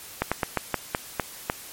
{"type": "slowing click train", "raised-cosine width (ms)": 0.5, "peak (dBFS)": -7, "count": 8, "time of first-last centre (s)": [0.22, 1.499], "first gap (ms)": 96, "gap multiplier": 1.21, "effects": ["white hiss -42 dBFS RMS until 1.72 s", "MP3 64 kbps"]}